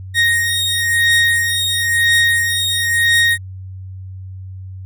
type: beating tone pair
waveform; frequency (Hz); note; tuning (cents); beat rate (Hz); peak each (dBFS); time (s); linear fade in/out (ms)
30% pulse; 1864.7 / 1865.69; A#6 / A#6; 0 / +1; 0.99; -13 / -13; 0.14-3.38; 50
effects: added 94 Hz sine -28 dBFS peak until 4.85 s